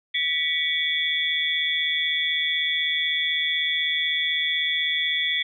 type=tone cluster; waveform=sine; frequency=1954 / 2250 / 3333 / 3489 Hz; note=B6 / C#7 / G#7 / A7; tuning=-19 / +25 / +5 / -15 cents; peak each=-27 dBFS; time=0.14-5.43 s; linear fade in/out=10 ms; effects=none